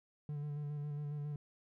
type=tone with vibrato; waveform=triangle; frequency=146.83 Hz; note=D3; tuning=in tune; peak=-36 dBFS; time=0.29-1.36 s; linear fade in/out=2 ms; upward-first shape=square; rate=7.3 Hz; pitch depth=22 cents each way; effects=none